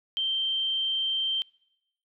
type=tone; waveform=sine; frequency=3136 Hz; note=G7; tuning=in tune; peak=-25 dBFS; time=0.17-1.42 s; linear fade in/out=0 ms; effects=noise-tail reverb RT60 0.9 s tail -25 dB re dry